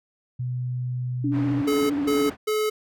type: tone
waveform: sine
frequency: 124.9 Hz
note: B2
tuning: 20 cents sharp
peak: -25 dBFS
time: 0.39-1.62 s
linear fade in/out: 10 ms
type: tone with vibrato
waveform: sine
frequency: 286.1 Hz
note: D4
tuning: 45 cents flat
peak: -22 dBFS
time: 1.24-2.3 s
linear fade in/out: 5 ms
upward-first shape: sine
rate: 15 Hz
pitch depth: 48 cents each way
type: band-pass noise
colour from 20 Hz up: pink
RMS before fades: -38 dBFS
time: 1.31-2.37 s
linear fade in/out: 50 ms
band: 110 to 1900 Hz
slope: 12 dB/octave
type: tone bursts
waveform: square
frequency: 429 Hz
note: A4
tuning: 44 cents flat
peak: -22 dBFS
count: 3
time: 1.67-2.7 s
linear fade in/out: 10 ms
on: 230 ms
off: 170 ms
effects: none